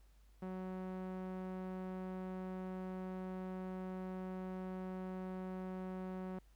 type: tone with low-pass filter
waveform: sawtooth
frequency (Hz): 186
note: F#3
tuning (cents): +9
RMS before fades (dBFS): -44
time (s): 0.42-6.39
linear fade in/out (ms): 5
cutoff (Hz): 1300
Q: 0.62
effects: added 50 Hz sine -62 dBFS peak until 6.55 s + pink hiss -75 dBFS RMS until 6.55 s